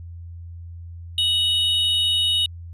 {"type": "tone pair together", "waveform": "triangle", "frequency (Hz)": [2949, 3735], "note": ["F#7", "A#7"], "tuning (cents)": [-6, 3], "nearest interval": "major third", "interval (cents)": 409, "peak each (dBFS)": -19, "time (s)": [1.18, 2.46], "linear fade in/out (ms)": 2, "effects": ["added 85 Hz sine -34 dBFS peak until 2.73 s", "resampled to 32000 Hz"]}